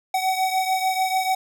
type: beating tone pair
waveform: square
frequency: 753 / 759.8 Hz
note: F#5 / F#5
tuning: +30 / +46 cents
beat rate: 6.8 Hz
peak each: -22 / -27 dBFS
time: 0.14-1.35 s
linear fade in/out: 5 ms
effects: none